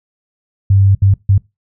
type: tone bursts at uneven times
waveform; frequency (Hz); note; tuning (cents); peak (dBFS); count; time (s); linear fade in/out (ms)
sine; 98; G2; 0; -6; 3; 0.7-0.95 / 1.02-1.14 / 1.29-1.38; 5
effects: noise-tail reverb RT60 0.2 s tail -21 dB re dry